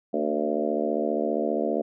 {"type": "harmonic tone with a mistuned harmonic", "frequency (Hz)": 75, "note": "D2", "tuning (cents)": 37, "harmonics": [3, 4, 5, 6, 7, 8, 9], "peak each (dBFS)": [-31, -31, -31, -31, -31, -31, -31], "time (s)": [0.13, 1.82], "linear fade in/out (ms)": 10, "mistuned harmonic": 4, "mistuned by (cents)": -43, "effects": []}